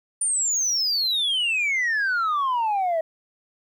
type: exponential sweep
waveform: sine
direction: down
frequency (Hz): 9330 to 631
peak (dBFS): -18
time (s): 0.21-3.01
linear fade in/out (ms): 5
effects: tanh soft clip ceiling -19 dBFS + 10-bit